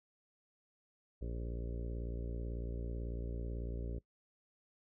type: harmonic tone with a mistuned harmonic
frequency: 58.1 Hz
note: A#1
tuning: 5 cents flat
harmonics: 1 / 2 / 3 / 4 / 5 / 6 / 7 / 8 / 9 / 10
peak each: -39 / -47 / -51 / -53 / -52 / -55 / -52 / -56 / -57 / -61 dBFS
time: 1.21-3.99 s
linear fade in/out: 10 ms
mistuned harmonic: 10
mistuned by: +31 cents
effects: noise-tail reverb RT60 0.1 s tail -20 dB re dry